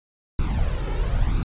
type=noise with flanger; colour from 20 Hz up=brown; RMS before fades=-22 dBFS; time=0.39-1.43 s; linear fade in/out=2 ms; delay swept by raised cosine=0.79 to 2.29 ms; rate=1 Hz; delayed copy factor=+0.7; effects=resampled to 8000 Hz